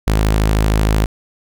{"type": "tone", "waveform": "sawtooth", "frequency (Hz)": 53.1, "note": "G#1", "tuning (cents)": 39, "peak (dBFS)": -8, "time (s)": [0.07, 1.06], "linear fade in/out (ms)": 5, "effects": []}